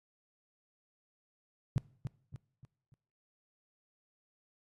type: tone with echo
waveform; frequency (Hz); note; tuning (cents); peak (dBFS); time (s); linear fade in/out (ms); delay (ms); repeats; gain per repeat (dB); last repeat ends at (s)
sine; 132.1; C3; +17; -25; 1.76-1.78; 0; 290; 4; -8; 2.94
effects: noise-tail reverb RT60 0.6 s tail -22 dB re dry + AAC 32 kbps